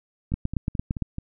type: two click trains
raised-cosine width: 5 ms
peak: -12 / -18 dBFS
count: 7 / 5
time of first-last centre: 0.34-1.023 / 0.32-1.184 s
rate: 8.79 / 4.63 Hz
effects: none